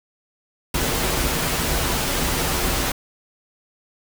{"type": "noise with comb filter", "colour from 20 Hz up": "pink", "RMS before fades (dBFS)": -22, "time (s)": [0.74, 2.92], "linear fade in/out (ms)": 5, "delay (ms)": 9.7, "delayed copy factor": -0.5, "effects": []}